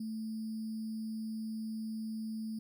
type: tone with sample-and-hold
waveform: sine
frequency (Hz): 220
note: A3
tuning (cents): 0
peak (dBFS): -36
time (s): 0-2.59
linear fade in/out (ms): 5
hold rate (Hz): 4900
effects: none